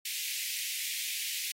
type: high-pass noise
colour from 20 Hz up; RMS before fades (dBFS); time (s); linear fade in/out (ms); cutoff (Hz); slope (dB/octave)
pink; -36; 0.05-1.52; 5; 2100; 48
effects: AAC 48 kbps